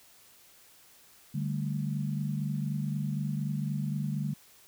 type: chord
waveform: sine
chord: D suspended fourth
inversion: none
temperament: equal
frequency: 146.83 / 196 / 220 Hz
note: D3 / G3 / A3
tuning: 0 / 0 / 0 cents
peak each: -31 / -35 / -37 dBFS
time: 1.34-4.34 s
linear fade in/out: 10 ms
effects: white hiss -58 dBFS RMS until 4.67 s